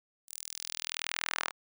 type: tone with high-pass filter sweep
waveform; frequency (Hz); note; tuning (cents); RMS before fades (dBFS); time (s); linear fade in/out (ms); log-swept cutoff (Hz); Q
sawtooth; 40.8; E1; -17; -38; 0.27-1.52; 50; 8900 to 1100; 1.3
effects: none